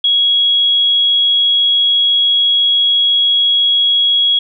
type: tone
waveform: sine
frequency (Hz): 3322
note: G#7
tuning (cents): 0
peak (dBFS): -9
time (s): 0.04-4.39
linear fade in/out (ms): 5
effects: none